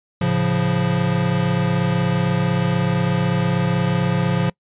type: chord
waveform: square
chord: A augmented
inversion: none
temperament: equal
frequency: 110 / 138.59 / 174.61 Hz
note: A2 / C#3 / E#3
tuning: 0 / 0 / 0 cents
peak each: -25 / -22 / -20 dBFS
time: 0.21-4.5 s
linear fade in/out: 5 ms
effects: noise-tail reverb RT60 0.1 s tail -25 dB re dry + resampled to 8000 Hz